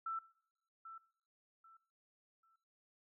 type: tone with echo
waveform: sine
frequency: 1331 Hz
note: E6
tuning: 16 cents sharp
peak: -38 dBFS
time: 0.06-0.19 s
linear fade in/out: 5 ms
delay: 790 ms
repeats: 3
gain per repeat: -11 dB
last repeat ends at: 2.56 s
effects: noise-tail reverb RT60 0.8 s tail -22 dB re dry